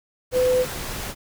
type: tone in noise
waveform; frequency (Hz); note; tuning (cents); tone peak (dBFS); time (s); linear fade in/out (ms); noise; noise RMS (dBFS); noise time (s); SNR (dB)
sine; 505; B4; +39; -16; 0.32-0.66; 50; pink; -31; 0.31-1.15; +12
effects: none